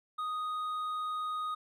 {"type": "tone with hard clipping", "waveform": "sine", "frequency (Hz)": 1244.5, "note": "D#6", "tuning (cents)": 0, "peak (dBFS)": -34, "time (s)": [0.18, 1.55], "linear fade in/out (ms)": 10, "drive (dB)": 4, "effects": []}